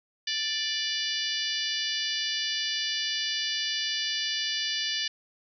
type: harmonic tone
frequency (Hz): 587.3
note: D5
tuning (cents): 0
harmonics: 3 / 4 / 5 / 6 / 7 / 8 / 9 / 10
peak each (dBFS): -36 / -40 / -33 / -34 / -38 / -33 / -40 / -41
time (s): 0.27-5.08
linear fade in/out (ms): 5
effects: none